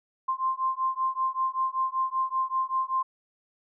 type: beating tone pair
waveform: sine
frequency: 1046.5 / 1051.7 Hz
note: C6 / C6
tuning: 0 / +9 cents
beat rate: 5.2 Hz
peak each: -28 dBFS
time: 0.28-3.03 s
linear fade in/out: 10 ms
effects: none